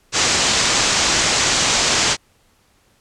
white low-pass noise, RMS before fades -17 dBFS, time 0.12-2.17 s, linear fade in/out 50 ms, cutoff 7600 Hz, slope 48 dB/octave, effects pink hiss -58 dBFS RMS until 3 s + low-pass 12000 Hz 12 dB/octave

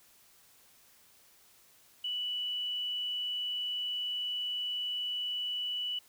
sine tone, 2960 Hz, F#7, in tune, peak -32 dBFS, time 2.04-5.99 s, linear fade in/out 5 ms, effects white hiss -62 dBFS RMS until 6.08 s

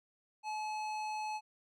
sine tone with hard clipping, 857 Hz, A5, 46 cents flat, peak -38 dBFS, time 0.43-1.41 s, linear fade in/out 50 ms, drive 14 dB, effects none

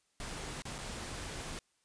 pink noise with dropouts, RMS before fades -42 dBFS, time 0.2-1.59 s, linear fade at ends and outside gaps 1 ms, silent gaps 0.621-0.653 / 0.782-0.787 s, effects white hiss -75 dBFS RMS until 1.84 s + resampled to 22050 Hz

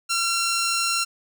10% pulse tone, 1366 Hz, F6, 39 cents flat, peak -13 dBFS, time 0.09-1.05 s, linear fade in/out 20 ms, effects none

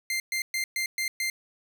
sawtooth tone bursts, 2093 Hz, C7, in tune, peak -23 dBFS, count 6, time 0.1-1.3 s, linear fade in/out 2 ms, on 100 ms, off 120 ms, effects none

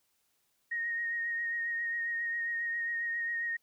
sine tone with vibrato, 1864.7 Hz, A#6, in tune, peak -31 dBFS, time 0.71-3.57 s, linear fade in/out 10 ms, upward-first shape triangle, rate 7.4 Hz, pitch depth 25 cents each way, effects white hiss -75 dBFS RMS until 3.62 s

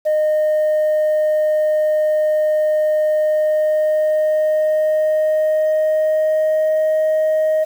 sine tone with pitch glide, 614 to 624.7 Hz, D#5 to D#5, -23 to +7 cents, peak -11 dBFS, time 0.05-7.65 s, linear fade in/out 20 ms, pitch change +30 cents, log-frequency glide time 3.15-6.95 s, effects tanh soft clip ceiling -12 dBFS + 7-bit

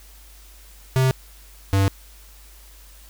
square tone pair in turn, 130.81 / 97.57 Hz, C3 / G2, 0 / -8 cents, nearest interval perfect fourth, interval 508 cents, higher first, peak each -16 dBFS, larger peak neither, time 0.96-1.11 / 1.73-1.88 s, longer neither, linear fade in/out 0 ms, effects added 50 Hz sine -45 dBFS peak until 3.09 s + white hiss -50 dBFS RMS until 3.09 s

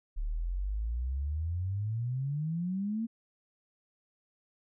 sine exponential sweep, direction up, 35.35 to 232.6 Hz, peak -30 dBFS, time 0.16-3.07 s, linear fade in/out 20 ms, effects none

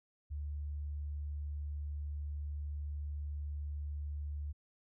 sine tone, 73.3 Hz, D2, 3 cents flat, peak -37 dBFS, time 0.3-4.53 s, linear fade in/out 20 ms, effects none

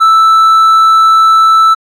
sine tone with hard clipping, 1318.5 Hz, E6, in tune, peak -4 dBFS, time 0-1.75 s, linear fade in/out 20 ms, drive 3 dB, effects AAC 64 kbps

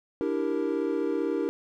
triangle chord, E half-diminished seventh, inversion third, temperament equal, 293.7 / 329.6 / 392 / 466.2 Hz, D4 / E4 / G4 / Bb4, 0 / 0 / 0 / 0 cents, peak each -29 dBFS, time 0.21-1.49 s, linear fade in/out 0 ms, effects none

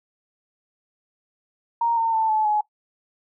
sine tone with pitch steps, 932.3 / 909.4 / 887.1 / 865.4 / 844.1 Hz, A#5 / A#5 / A5 / A5 / G#5, 0 / -43 / +14 / -29 / +28 cents, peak -18 dBFS, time 1.81-2.61 s, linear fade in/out 5 ms, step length 160 ms, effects noise-tail reverb RT60 0.1 s tail -19 dB re dry

